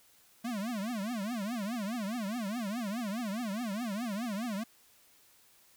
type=tone with vibrato; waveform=square; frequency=219.3 Hz; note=A3; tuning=6 cents flat; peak=-34 dBFS; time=0.44-4.64 s; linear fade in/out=10 ms; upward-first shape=triangle; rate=4.8 Hz; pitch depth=270 cents each way; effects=white hiss -63 dBFS RMS until 5.76 s